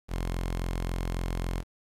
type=tone; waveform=sawtooth; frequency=43.65 Hz; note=F1; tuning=in tune; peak=-25 dBFS; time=0.08-1.64 s; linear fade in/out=50 ms; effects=resampled to 32000 Hz + 9-bit

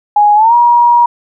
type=tone with pitch glide; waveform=sine; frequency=830.6 to 954.1 Hz; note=G#5 to A#5; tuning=0 to +40 cents; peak=-4 dBFS; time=0.16-1.06 s; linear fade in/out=5 ms; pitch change=+240 cents; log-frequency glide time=0.35-0.54 s; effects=none

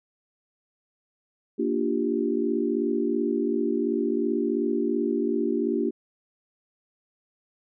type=chord; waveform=sine; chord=G minor seventh; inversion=first; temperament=equal; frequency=233.1 / 293.7 / 349.2 / 392 Hz; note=Bb3 / D4 / F4 / G4; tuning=0 / 0 / 0 / 0 cents; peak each=-28 dBFS; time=1.58-5.91 s; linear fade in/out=20 ms; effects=none

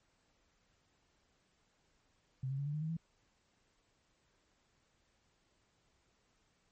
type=tone with pitch steps; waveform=sine; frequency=131 / 136.01 / 141.22 / 146.62 / 152.23 / 158.05 / 164.1 Hz; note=C3 / C#3 / C#3 / D3 / D#3 / D#3 / E3; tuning=+2 / -33 / +33 / -3 / -38 / +27 / -8 cents; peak=-35 dBFS; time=2.43-2.969 s; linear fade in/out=5 ms; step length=77 ms; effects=pink hiss -75 dBFS RMS until 6.71 s + MP3 32 kbps

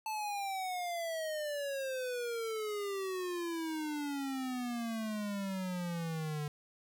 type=exponential sweep; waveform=square; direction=down; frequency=880 to 146.83 Hz; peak=-36 dBFS; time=0.06-6.48 s; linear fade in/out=2 ms; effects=none

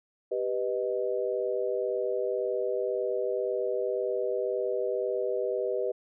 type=chord; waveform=sine; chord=G augmented; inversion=none; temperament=equal; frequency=392 / 493.9 / 622.3 Hz; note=G4 / B4 / D#5; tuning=0 / 0 / 0 cents; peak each=-31 / -30 / -33 dBFS; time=0.31-5.92 s; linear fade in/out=10 ms; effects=none

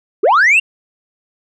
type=linear sweep; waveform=sine; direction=up; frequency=337.1 to 2827 Hz; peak=-5 dBFS; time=0.23-0.6 s; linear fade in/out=10 ms; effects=tanh soft clip ceiling -6 dBFS

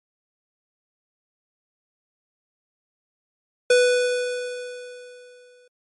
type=tone with exponential decay; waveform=square; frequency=494.5 Hz; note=B4; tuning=2 cents sharp; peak=-13 dBFS; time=3.7-5.68 s; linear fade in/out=5 ms; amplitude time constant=430 ms; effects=MP3 48 kbps

